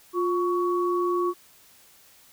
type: tone pair together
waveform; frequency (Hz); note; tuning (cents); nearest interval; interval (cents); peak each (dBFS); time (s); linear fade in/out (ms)
sine; 353.2 / 1120; F4 / C#6; +20 / +18; octave + minor sixth; 1998; -23 / -27; 0.13-1.34; 50
effects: white hiss -55 dBFS RMS until 2.32 s